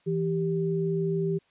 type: tone pair together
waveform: sine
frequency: 164.81 / 392 Hz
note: E3 / G4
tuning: 0 / 0 cents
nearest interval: octave + minor third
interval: 1500 cents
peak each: -27 dBFS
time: 0.06-1.39 s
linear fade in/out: 20 ms
effects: white hiss -66 dBFS RMS until 1.5 s + resampled to 8000 Hz